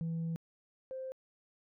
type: tone pair in turn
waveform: sine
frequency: 164.81 / 523.2 Hz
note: E3 / C5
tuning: 0 / 0 cents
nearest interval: octave + minor sixth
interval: 2000 cents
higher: second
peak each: -31 / -38 dBFS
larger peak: first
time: 0.01-0.36 / 0.91-1.12 s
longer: first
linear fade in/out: 0 ms
effects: tanh soft clip ceiling -32 dBFS